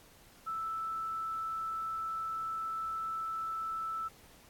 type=tone; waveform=sine; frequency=1318.5 Hz; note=E6; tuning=in tune; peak=-34 dBFS; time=0.46-4.09 s; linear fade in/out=20 ms; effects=pink hiss -59 dBFS RMS until 4.49 s + AAC 64 kbps